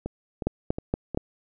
two click trains, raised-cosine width 2 ms, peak -17 / -10 dBFS, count 4 / 4, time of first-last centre 0.06-1.147 / 0.47-1.174 s, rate 2.76 / 4.26 Hz, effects none

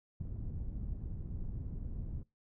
pink low-pass noise, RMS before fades -40 dBFS, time 0.2-2.23 s, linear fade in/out 5 ms, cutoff 140 Hz, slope 12 dB/octave, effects noise-tail reverb RT60 0.2 s tail -21 dB re dry

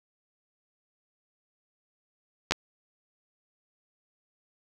clicks, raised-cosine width 0.2 ms, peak -7 dBFS, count 2, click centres 2.51 / 2.521 s, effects none

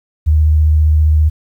sine tone with vibrato, 77 Hz, D#2, 17 cents flat, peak -7 dBFS, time 0.26-1.3 s, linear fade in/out 20 ms, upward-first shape triangle, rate 15 Hz, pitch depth 23 cents each way, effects 8-bit

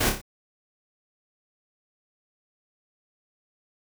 pink noise with echo, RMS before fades -23 dBFS, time 0-0.1 s, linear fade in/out 10 ms, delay 29 ms, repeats 4, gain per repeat -5 dB, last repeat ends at 0.216 s, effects none

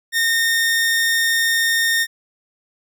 sawtooth tone, 1833 Hz, A#6, 30 cents flat, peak -12 dBFS, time 0.12-2.07 s, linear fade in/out 50 ms, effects none

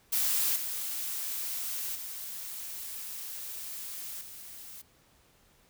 blue noise with level steps, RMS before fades -28 / -35 / -40 / -46 dBFS, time 0.12-4.82 s, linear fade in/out 10 ms, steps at 0.56 / 1.95 / 4.21 s, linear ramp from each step 2 ms, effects pink hiss -64 dBFS RMS until 5.69 s

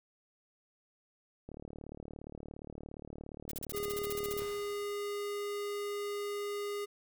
click train, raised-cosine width 2 ms, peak -32 dBFS, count 110, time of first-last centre 1.49-4.42 s, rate 37.2 Hz
blue noise bursts, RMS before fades -40 dBFS, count 14, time 3.49-4.398 s, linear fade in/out 2 ms, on 24 ms, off 44 ms
square tone, 409 Hz, G#4, 26 cents flat, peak -36 dBFS, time 3.73-6.86 s, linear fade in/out 20 ms
pink noise with exponential decay, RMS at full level -48 dBFS, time 4.4-5.32 s, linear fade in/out 1 ms, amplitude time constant 200 ms
effects none

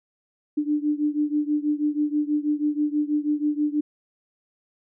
sine beating tone pair, 295.4 / 301.6 Hz, D4 / D4, +10 / +46 cents, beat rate 6.2 Hz, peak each -23 / -25 dBFS, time 0.57-3.81 s, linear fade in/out 10 ms, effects none

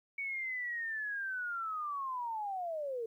sine linear sweep, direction down, 2246 to 441 Hz, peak -35 dBFS, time 0.18-3.06 s, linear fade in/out 5 ms, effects 12-bit

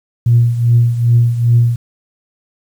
sine tone with tremolo, 118.5 Hz, A#2, 29 cents sharp, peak -4 dBFS, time 0.26-1.76 s, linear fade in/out 5 ms, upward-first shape triangle, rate 2.5 Hz, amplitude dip 75%, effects tanh soft clip ceiling -1 dBFS + 7-bit

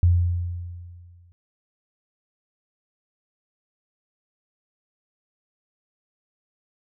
sine tone with exponential decay, 87.31 Hz, F2, in tune, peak -12 dBFS, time 0.03-1.32 s, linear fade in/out 0 ms, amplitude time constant 280 ms, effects none

